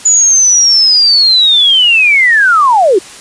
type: linear sweep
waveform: sine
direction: down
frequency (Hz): 6970 to 339.4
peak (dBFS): -4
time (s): 0.05-2.99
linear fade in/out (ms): 10
effects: white hiss -31 dBFS RMS until 3.2 s + resampled to 22050 Hz